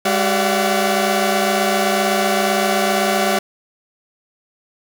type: tone cluster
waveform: sawtooth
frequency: 203.8 / 379.8 / 580 / 682 / 744 Hz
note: G#3 / F#4 / D5 / F5 / F#5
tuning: -32 / +45 / -22 / -41 / +9 cents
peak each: -18 dBFS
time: 0.05-3.39 s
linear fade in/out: 5 ms
effects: none